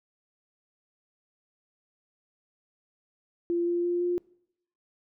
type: tone with pitch steps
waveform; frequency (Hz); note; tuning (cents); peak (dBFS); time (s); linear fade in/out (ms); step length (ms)
sine; 344.2 / 347 / 349.8 / 352.7; F4 / F4 / F4 / F4; -25 / -11 / +3 / +17; -24; 3.5-4.18; 0; 170
effects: noise-tail reverb RT60 0.7 s tail -24 dB re dry